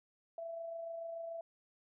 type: tone with amplitude modulation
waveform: sine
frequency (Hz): 666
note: E5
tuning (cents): +18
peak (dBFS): -39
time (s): 0.38-1.41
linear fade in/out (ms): 2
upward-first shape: sine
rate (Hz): 26.9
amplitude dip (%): 35
effects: none